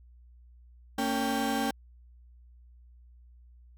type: tone cluster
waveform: 35% pulse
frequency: 227.6 / 278.1 / 789 Hz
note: A#3 / C#4 / G5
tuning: -41 / +6 / +11 cents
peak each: -30 dBFS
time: 0.98-1.71 s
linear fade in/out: 5 ms
effects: added 60 Hz sine -52 dBFS peak until 3.77 s